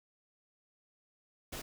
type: noise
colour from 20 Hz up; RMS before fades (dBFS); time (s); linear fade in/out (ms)
pink; -42; 1.52-1.62; 10
effects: none